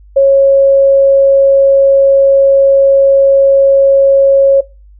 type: tone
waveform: sine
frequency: 548 Hz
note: C#5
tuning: 20 cents flat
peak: -3 dBFS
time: 0.16-4.61 s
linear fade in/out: 10 ms
effects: noise-tail reverb RT60 0.3 s tail -23 dB re dry + added 50 Hz sine -36 dBFS peak until 4.99 s